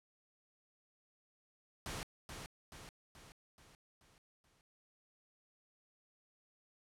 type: noise with echo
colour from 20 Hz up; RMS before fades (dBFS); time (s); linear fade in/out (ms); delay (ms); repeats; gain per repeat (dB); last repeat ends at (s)
pink; -43; 1.86-2.03; 0; 430; 6; -5; 4.61
effects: low-pass 10000 Hz 12 dB/octave